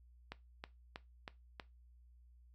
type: click train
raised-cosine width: 0.3 ms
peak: -28 dBFS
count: 5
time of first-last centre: 0.32-1.598 s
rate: 3.13 Hz
effects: noise-tail reverb RT60 0.2 s tail -17 dB re dry + added 60 Hz sine -60 dBFS peak until 2.54 s